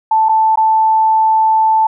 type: tone with dropouts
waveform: sine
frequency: 880 Hz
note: A5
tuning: in tune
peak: -8 dBFS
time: 0.11-1.87 s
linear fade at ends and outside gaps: 5 ms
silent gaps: 0.287-0.292 / 0.558-0.573 s
effects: none